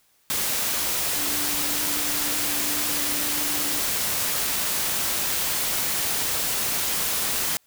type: tone in noise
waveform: sine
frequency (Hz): 293.7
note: D4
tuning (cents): 0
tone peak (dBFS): -36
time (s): 1.16-3.79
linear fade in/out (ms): 0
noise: white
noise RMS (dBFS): -25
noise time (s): 0.3-7.57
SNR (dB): -14
effects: white hiss -63 dBFS RMS until 7.66 s